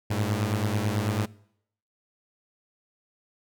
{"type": "beating tone pair", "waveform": "sawtooth", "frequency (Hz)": [101.5, 110.6], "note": ["G#2", "A2"], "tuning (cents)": [-39, 9], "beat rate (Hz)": 9.1, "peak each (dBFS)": [-23, -24], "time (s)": [0.1, 1.26], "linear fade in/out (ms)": 10, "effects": ["noise-tail reverb RT60 0.7 s tail -22 dB re dry"]}